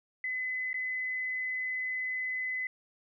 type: tone with dropouts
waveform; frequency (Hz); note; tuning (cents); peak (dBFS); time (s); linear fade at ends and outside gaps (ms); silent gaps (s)
sine; 2021; B6; +39; -31; 0.24-2.67; 2; 0.731-0.742
effects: none